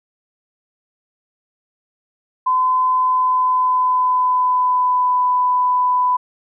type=tone with pitch glide; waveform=sine; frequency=1019 to 997.5 Hz; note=C6 to B5; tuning=-46 to +17 cents; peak=-13 dBFS; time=2.46-6.17 s; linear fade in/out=10 ms; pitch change=-37 cents; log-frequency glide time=2.87-5.22 s; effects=none